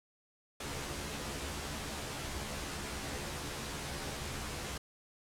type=noise with comb filter; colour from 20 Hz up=pink; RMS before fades=-40 dBFS; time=0.6-4.78 s; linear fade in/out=5 ms; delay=14 ms; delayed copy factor=+0.85; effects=low-pass 10000 Hz 12 dB/octave